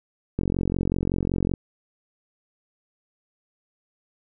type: click train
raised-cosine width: 3 ms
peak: -11 dBFS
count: 53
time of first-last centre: 0.39-1.538 s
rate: 45.3 Hz
effects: none